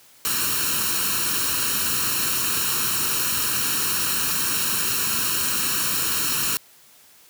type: noise with comb filter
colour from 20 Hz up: white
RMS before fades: -23 dBFS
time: 0.25-6.57 s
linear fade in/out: 0 ms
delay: 0.72 ms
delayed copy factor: +0.75
effects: white hiss -52 dBFS RMS until 7.29 s + high-pass 80 Hz 12 dB/octave